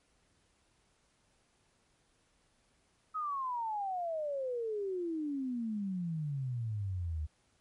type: exponential sweep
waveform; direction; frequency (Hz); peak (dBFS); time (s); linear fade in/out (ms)
sine; down; 1286 to 74; -33; 3.14-7.27; 20
effects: pink hiss -72 dBFS RMS until 7.6 s + MP3 48 kbps